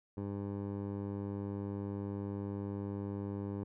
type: tone with low-pass filter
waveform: 15% pulse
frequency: 100 Hz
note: G2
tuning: 35 cents sharp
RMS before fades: -39 dBFS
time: 0.17-3.64 s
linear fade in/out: 5 ms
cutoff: 660 Hz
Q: 0.87
effects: none